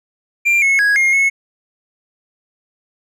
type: tone with pitch steps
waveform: triangle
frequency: 2378 / 2186 / 1658 / 2134 / 2189 Hz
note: D7 / C#7 / G#6 / C7 / C#7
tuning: +21 / -25 / -3 / +34 / -22 cents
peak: -9 dBFS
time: 0.45-1.3 s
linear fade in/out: 20 ms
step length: 170 ms
effects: none